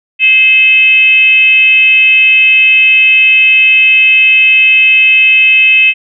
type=tone with frequency modulation; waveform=sine; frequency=2583 Hz; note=E7; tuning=36 cents flat; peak=-3 dBFS; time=0.19-5.94 s; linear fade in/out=50 ms; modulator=494 Hz; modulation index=0.48; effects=none